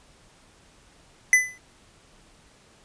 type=tone with exponential decay; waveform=square; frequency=2007 Hz; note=B6; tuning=27 cents sharp; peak=-11 dBFS; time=1.33-1.58 s; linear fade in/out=1 ms; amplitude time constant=53 ms; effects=pink hiss -56 dBFS RMS until 2.84 s + resampled to 22050 Hz